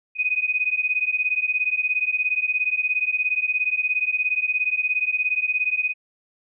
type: beating tone pair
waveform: sine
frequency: 2489 / 2506 Hz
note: D#7 / D#7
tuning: 0 / +12 cents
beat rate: 17 Hz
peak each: -23 dBFS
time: 0.15-5.94 s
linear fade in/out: 50 ms
effects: none